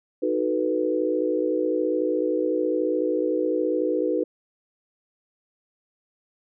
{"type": "chord", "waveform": "sine", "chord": "B dominant seventh", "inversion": "first", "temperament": "equal", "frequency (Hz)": [311.1, 370, 440, 493.9], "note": ["D#4", "F#4", "A4", "B4"], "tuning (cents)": [0, 0, 0, 0], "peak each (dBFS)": [-26, -27, -29, -25], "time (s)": [0.22, 4.24], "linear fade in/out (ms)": 10, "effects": []}